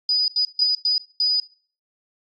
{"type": "tone bursts at uneven times", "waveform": "sine", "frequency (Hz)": 4956, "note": "D#8", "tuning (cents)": -8, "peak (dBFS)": -17, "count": 5, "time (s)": [[0.09, 0.28], [0.36, 0.45], [0.59, 0.75], [0.85, 0.98], [1.2, 1.4]], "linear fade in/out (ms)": 2, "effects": ["noise-tail reverb RT60 0.4 s tail -18 dB re dry", "AAC 48 kbps"]}